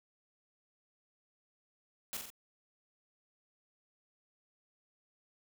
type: noise with echo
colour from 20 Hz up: white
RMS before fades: -39 dBFS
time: 2.13-2.17 s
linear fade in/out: 0 ms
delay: 44 ms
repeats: 3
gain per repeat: -4 dB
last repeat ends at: 2.302 s
effects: none